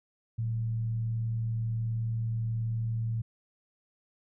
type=tone with frequency modulation; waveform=sine; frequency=113.5 Hz; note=A#2; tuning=46 cents flat; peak=-28 dBFS; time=0.38-3.22 s; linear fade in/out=10 ms; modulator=78.7 Hz; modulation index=0.22; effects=none